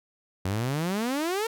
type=exponential sweep; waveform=sawtooth; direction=up; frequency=90 to 466.1 Hz; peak=-22 dBFS; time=0.45-1.47 s; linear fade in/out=5 ms; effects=none